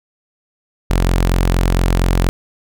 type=tone; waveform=sawtooth; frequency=44.28 Hz; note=F1; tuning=25 cents sharp; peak=-8 dBFS; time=0.9-2.29 s; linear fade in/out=0 ms; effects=none